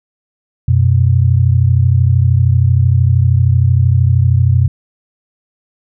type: tone pair together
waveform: sine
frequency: 91.4 / 124.37 Hz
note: F#2 / B2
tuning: -21 / +13 cents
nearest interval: perfect fourth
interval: 534 cents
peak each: -10 dBFS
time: 0.68-4.68 s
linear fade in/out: 5 ms
effects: none